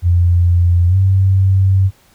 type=tone with pitch glide; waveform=sine; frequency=87.31 to 95.76 Hz; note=F2 to G2; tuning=0 to -40 cents; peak=-8 dBFS; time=0.02-1.91 s; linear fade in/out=50 ms; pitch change=+160 cents; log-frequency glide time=0.88-0.96 s; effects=pink hiss -51 dBFS RMS until 2.14 s